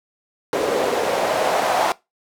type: noise with band-pass filter sweep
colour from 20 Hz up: white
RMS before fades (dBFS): -20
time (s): 0.53-1.92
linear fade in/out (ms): 0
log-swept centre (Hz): 450 to 750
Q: 2.5
effects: noise-tail reverb RT60 0.2 s tail -20 dB re dry